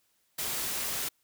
white noise, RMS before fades -33 dBFS, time 0.38-1.09 s, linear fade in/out 10 ms, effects white hiss -72 dBFS RMS until 1.23 s

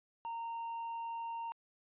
sine tone with tanh clipping, 923 Hz, A#5, 17 cents flat, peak -39 dBFS, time 0.25-1.52 s, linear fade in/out 0 ms, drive 3 dB, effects resampled to 8000 Hz

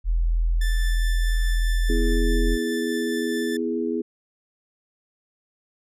sine tone, 41.6 Hz, E1, 17 cents sharp, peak -18 dBFS, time 0.04-2.58 s, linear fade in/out 50 ms
sawtooth tone with tremolo, 1760 Hz, A6, in tune, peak -27 dBFS, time 0.61-3.57 s, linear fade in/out 5 ms, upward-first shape triangle, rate 4.8 Hz, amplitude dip 25%
sine chord, E major, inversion second, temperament equal, 246.9 / 329.6 / 415.3 Hz, B3 / E4 / G#4, 0 / 0 / 0 cents, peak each -27 dBFS, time 1.89-4.02 s, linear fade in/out 10 ms
effects resampled to 32000 Hz

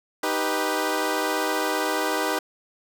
15% pulse chord, Eb augmented, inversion none, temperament equal, 311.1 / 392 / 493.9 Hz, Eb4 / G4 / B4, 0 / 0 / 0 cents, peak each -21 dBFS, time 0.23-2.39 s, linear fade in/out 5 ms, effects none

